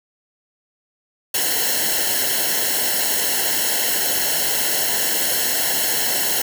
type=noise with comb filter; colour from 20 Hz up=white; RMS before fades=-20 dBFS; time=1.34-6.42 s; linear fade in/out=5 ms; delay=0.83 ms; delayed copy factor=-0.85; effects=none

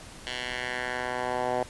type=tone with band-pass filter sweep; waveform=10% pulse; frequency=124.7 Hz; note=B2; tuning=17 cents sharp; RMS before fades=-31 dBFS; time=0.27-1.63 s; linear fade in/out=0 ms; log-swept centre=3100 to 710 Hz; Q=1.6; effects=pink hiss -46 dBFS RMS until 1.69 s + resampled to 24000 Hz

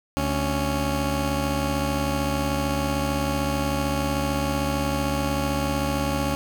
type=tone pair together; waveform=15% pulse; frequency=73.29 / 277.4 Hz; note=D2 / C#4; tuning=-3 / +1 cents; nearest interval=octave + major seventh; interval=2304 cents; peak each=-19 dBFS; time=0.17-6.35 s; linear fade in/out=0 ms; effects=none

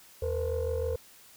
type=tone cluster; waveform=sine; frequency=80.9 / 460.5 / 507 Hz; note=E2 / A#4 / B4; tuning=-32 / -21 / +45 cents; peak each=-31 dBFS; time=0.22-0.96 s; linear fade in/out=5 ms; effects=tanh soft clip ceiling -23 dBFS + white hiss -55 dBFS RMS until 1.36 s

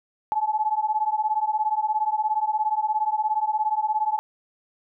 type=beating tone pair; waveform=sine; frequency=851 / 868 Hz; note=G#5 / A5; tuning=+42 / -24 cents; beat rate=17 Hz; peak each=-24 dBFS; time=0.32-4.19 s; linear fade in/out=0 ms; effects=none

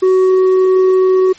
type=tone with tanh clipping; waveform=triangle; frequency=374.2 Hz; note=F#4; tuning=20 cents sharp; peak=-8 dBFS; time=0.02-1.33 s; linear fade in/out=10 ms; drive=9 dB; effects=white hiss -40 dBFS RMS until 1.38 s + MP3 32 kbps

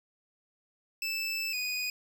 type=tone pair in turn; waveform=25% pulse; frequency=2637 / 2482 Hz; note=E7 / D#7; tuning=0 / -5 cents; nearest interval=minor second; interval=105 cents; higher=first; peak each=-27 dBFS; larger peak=neither; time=1.02-1.53 / 1.53-1.9 s; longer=first; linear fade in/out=2 ms; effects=none

